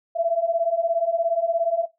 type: beating tone pair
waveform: sine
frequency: 659.3 / 676.3 Hz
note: E5 / E5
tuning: 0 / +44 cents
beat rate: 17 Hz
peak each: -22 dBFS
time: 0.15-1.86 s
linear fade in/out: 20 ms
effects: noise-tail reverb RT60 0.2 s tail -19 dB re dry